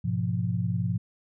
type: chord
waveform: sine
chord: F diminished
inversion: first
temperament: equal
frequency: 103.83 / 123.47 / 174.61 Hz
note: Ab2 / Cb3 / F3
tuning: 0 / 0 / 0 cents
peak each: -29 dBFS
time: 0.04-0.98 s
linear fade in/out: 10 ms
effects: none